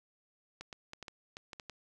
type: clicks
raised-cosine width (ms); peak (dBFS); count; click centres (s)
0.2; -27; 9; 0.61 / 0.728 / 0.934 / 1.027 / 1.082 / 1.369 / 1.532 / 1.598 / 1.697
effects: none